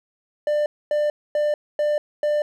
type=tone bursts; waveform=triangle; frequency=595 Hz; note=D5; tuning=22 cents sharp; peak=-16 dBFS; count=5; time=0.47-2.42 s; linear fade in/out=2 ms; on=190 ms; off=250 ms; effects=none